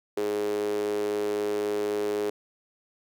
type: tone with high-pass filter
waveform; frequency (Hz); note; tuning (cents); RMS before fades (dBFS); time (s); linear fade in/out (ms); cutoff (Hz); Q
sawtooth; 103.83; G#2; 0; -28; 0.17-2.3; 5; 390; 9.9
effects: none